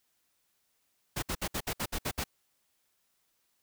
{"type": "noise bursts", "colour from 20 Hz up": "pink", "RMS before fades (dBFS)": -33, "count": 9, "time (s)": [1.16, 2.241], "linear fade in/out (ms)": 10, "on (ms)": 65, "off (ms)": 62, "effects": ["white hiss -75 dBFS RMS until 3.62 s"]}